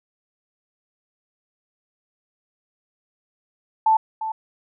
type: tone with echo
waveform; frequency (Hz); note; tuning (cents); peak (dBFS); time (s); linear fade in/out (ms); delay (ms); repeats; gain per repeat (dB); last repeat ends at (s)
sine; 880; A5; 0; -13; 3.86-3.97; 5; 350; 1; -11; 4.32
effects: none

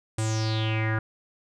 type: tone with low-pass filter sweep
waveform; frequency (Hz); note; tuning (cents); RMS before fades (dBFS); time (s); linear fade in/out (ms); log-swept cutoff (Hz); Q
square; 110.1; A2; +2; -26; 0.18-0.99; 5; 8700 to 1500; 6
effects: none

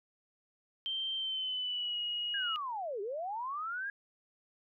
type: tone with pitch glide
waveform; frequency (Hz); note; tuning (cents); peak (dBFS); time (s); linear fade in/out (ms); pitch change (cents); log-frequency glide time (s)
sine; 3136 to 2892; G7 to F#7; 0 to -40; -33; 0.86-2.56; 0; -140; 1.16-1.99
type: linear two-way sweep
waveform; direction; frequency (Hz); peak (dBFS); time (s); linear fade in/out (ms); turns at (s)
sine; down then up; 1661.2 to 380.1 to 1661.2; -35; 2.34-3.9; 2; 3.01
effects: none

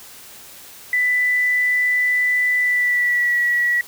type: tone with pitch glide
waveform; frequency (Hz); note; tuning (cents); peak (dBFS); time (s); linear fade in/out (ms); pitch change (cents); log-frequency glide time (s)
sine; 1988 to 1932.5; B6 to B6; +11 to -38; -15; 0.93-3.81; 2; -49; 2.59-3.39
effects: white hiss -41 dBFS RMS until 3.87 s

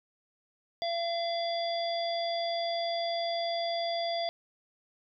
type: harmonic tone with a mistuned harmonic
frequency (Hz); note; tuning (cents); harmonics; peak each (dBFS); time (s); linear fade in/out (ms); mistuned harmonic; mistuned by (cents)
680; F5; -46; 1 / 3 / 5 / 7; -30 / -43 / -38 / -39; 0.82-4.29; 0; 5; +16
effects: none

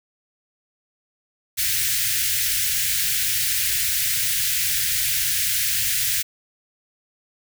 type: band-stop noise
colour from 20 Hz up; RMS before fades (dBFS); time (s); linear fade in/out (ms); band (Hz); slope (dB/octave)
white; -22; 1.57-6.23; 20; 140 to 1600; 48
effects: none

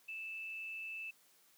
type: tone with amplitude modulation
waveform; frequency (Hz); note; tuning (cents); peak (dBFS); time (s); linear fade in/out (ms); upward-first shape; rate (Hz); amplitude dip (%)
sine; 2637; E7; 0; -40; 0.08-1.11; 10; sine; 188; 35
effects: white hiss -68 dBFS RMS until 1.57 s + high-pass 150 Hz 12 dB/octave

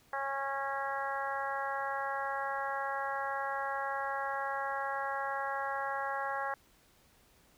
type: harmonic tone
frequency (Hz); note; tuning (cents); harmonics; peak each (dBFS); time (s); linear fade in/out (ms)
274.5; C#4; -17; 2 / 3 / 4 / 5 / 6 / 7; -41 / -37 / -39 / -42 / -40 / -45; 0.13-6.54; 2
effects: pink hiss -65 dBFS RMS until 7.57 s

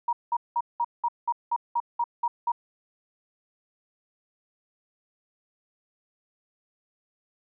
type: tone bursts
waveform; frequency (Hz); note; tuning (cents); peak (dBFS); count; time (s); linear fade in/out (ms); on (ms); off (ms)
sine; 948; A#5; +29; -22; 11; 0.08-2.519; 5; 49; 190
effects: none

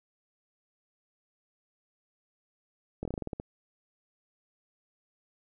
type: slowing click train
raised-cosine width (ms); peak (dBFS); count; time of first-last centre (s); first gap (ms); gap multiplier
2; -21; 10; 3.03-3.399; 22; 1.15
effects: none

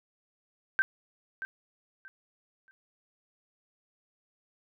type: tone with echo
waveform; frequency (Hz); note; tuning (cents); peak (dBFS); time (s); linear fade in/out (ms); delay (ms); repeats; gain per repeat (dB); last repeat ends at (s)
sine; 1557; G6; -12; -21; 0.79-0.82; 0; 630; 3; -12; 2.71
effects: none

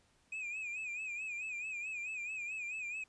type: tone with vibrato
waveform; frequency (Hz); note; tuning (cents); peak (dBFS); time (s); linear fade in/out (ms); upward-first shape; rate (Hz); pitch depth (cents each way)
triangle; 2489; D#7; 0; -37; 0.32-3.04; 5; sine; 4.6; 88
effects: pink hiss -71 dBFS RMS until 3.08 s + resampled to 22050 Hz

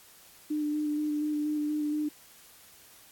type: tone with vibrato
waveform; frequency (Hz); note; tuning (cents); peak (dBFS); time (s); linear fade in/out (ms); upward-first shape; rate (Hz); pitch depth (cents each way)
sine; 299.7; D4; +35; -27; 0.5-2.09; 10; square; 4.2; 13
effects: white hiss -55 dBFS RMS until 3.11 s + AAC 64 kbps

